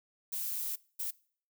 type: noise bursts at uneven times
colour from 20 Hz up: violet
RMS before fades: -36 dBFS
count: 2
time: 0.32-0.76 / 0.99-1.11 s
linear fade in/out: 10 ms
effects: noise-tail reverb RT60 0.5 s tail -23 dB re dry